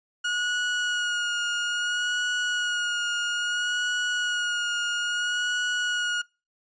30% pulse tone with vibrato, 1445 Hz, F#6, 41 cents flat, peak -22 dBFS, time 0.24-6.22 s, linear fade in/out 10 ms, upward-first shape sine, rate 0.6 Hz, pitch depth 21 cents each way, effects noise-tail reverb RT60 0.3 s tail -25 dB re dry + resampled to 16000 Hz

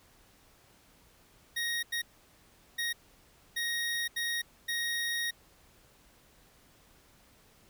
25% pulse tone bursts at uneven times, 1873 Hz, A#6, 8 cents sharp, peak -27 dBFS, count 6, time 1.56-1.83 / 1.92-2.02 / 2.78-2.93 / 3.56-4.08 / 4.16-4.42 / 4.68-5.31 s, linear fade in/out 10 ms, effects pink hiss -62 dBFS RMS until 7.69 s

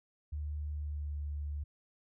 sine tone with pitch glide, 74.5 to 73.22 Hz, D2 to D2, +25 to -5 cents, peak -35 dBFS, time 0.32-1.64 s, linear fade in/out 10 ms, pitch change -30 cents, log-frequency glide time 0.71-1.18 s, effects none

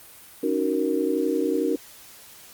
sine chord, D# minor seventh, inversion third, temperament just, 280 / 311.1 / 373.4 / 466.7 Hz, C#4 / D#4 / F#4 / A#4, +18 / 0 / +16 / +2 cents, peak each -27 / -26 / -27 / -26 dBFS, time 0.43-1.76 s, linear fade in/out 5 ms, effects white hiss -47 dBFS RMS until 2.53 s + Opus 32 kbps

